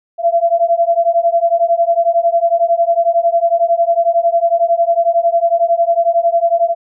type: beating tone pair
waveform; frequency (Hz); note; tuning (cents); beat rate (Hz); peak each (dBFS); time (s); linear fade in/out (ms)
sine; 673 / 684; E5 / F5; +36 / -36; 11; -13; 0.18-6.75; 50
effects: none